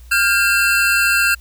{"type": "tone cluster", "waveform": "square", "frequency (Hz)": [1406, 1598, 2695], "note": ["F6", "G6", "E7"], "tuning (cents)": [11, 33, 38], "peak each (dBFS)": -18, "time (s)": [0.11, 1.35], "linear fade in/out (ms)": 10, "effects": ["added 60 Hz sine -37 dBFS peak until 1.4 s", "white hiss -52 dBFS RMS until 1.4 s"]}